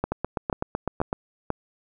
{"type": "two click trains", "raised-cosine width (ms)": 1, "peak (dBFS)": [-10, -11], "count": [4, 9], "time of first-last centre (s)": [[0.04, 1.503], [0.12, 1.129]], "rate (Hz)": [2.05, 7.93], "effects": []}